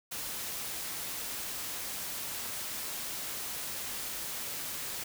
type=noise; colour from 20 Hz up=white; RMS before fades=-38 dBFS; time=0.11-5.04 s; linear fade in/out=10 ms; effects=none